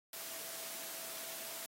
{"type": "tone in noise", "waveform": "sine", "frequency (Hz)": 659.3, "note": "E5", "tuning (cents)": 0, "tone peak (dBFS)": -56, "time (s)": [0.13, 1.66], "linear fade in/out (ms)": 2, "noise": "white", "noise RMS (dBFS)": -45, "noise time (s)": [0.13, 1.66], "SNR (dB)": -14, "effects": ["high-pass 200 Hz 12 dB/octave", "AAC 48 kbps"]}